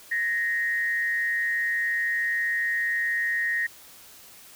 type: tone with frequency modulation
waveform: sine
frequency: 1864.7 Hz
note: A#6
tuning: in tune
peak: -23 dBFS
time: 0.11-3.67 s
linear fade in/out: 10 ms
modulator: 162 Hz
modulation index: 0.49
effects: white hiss -49 dBFS RMS until 4.55 s